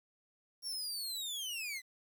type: linear sweep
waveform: sawtooth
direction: down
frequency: 5588 to 1975.5 Hz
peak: -35 dBFS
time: 0.62-1.82 s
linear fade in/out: 50 ms
effects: 11-bit